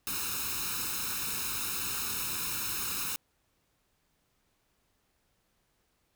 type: noise with comb filter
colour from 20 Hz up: white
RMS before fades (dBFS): -34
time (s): 0.07-3.16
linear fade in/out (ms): 0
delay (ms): 0.76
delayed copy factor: +0.85
effects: pink hiss -74 dBFS RMS until 6.15 s